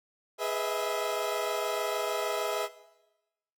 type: chord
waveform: 30% pulse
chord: E major seventh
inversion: first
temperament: equal with one note detuned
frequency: 415.3 / 493.9 / 632.8 / 659.3 Hz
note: G#4 / B4 / D#5 / E5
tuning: 0 / 0 / +29 / 0 cents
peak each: -32 dBFS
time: 0.38-2.69 s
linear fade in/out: 50 ms
effects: noise-tail reverb RT60 1.0 s tail -17 dB re dry